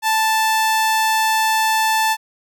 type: tone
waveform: sawtooth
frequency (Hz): 880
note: A5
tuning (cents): 0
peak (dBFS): -11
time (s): 0.02-2.17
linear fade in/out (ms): 50
effects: none